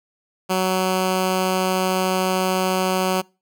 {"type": "tone", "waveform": "10% pulse", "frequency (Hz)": 186.4, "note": "F#3", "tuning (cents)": 13, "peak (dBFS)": -10, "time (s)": [0.49, 3.22], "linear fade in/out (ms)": 20, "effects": ["noise-tail reverb RT60 0.3 s tail -25 dB re dry"]}